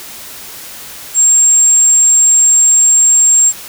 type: tone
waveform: sine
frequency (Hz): 7459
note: A#8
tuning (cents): 0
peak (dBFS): -5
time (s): 1.14-3.53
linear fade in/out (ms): 50
effects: white hiss -30 dBFS RMS until 3.68 s